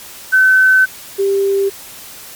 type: tone pair in turn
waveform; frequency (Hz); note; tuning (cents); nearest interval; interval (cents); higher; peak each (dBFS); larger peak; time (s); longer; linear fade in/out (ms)
sine; 1524 / 393.8; G6 / G4; -49 / +8; octave + major seventh; 2343; first; -6 / -11; first; 0.32-0.86 / 1.18-1.7; first; 20
effects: white hiss -34 dBFS RMS until 2.35 s + MP3 96 kbps